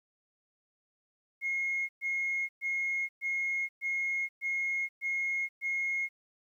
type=tone bursts; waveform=sine; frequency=2155 Hz; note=C#7; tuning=49 cents flat; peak=-28 dBFS; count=8; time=1.41-6.09 s; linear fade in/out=50 ms; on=480 ms; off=120 ms; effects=tanh soft clip ceiling -25 dBFS + 11-bit